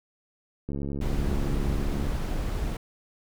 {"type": "click train", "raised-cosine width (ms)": 3, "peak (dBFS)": -20, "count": 98, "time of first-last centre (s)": [0.69, 2.07], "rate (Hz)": 70.3}
{"type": "noise", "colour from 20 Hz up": "brown", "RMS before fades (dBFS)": -28, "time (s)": [1.01, 2.77], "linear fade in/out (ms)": 5}
{"effects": []}